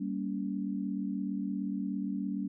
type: chord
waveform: sine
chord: G diminished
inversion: none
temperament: equal with one note detuned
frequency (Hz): 196 / 233.1 / 282.5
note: G3 / Bb3 / Db4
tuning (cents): 0 / 0 / +33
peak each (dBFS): -34 / -38 / -36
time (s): 0-2.48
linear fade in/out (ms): 10
effects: none